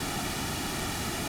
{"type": "noise with comb filter", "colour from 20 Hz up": "pink", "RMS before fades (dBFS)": -32, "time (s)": [0, 1.28], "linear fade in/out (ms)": 5, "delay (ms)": 1.9, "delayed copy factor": -0.55, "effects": ["low-pass 12000 Hz 12 dB/octave"]}